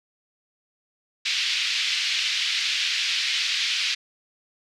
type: band-pass noise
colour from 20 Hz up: pink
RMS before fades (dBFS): -25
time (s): 1.25-3.95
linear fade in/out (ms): 10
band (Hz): 2300 to 4900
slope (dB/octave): 24
effects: none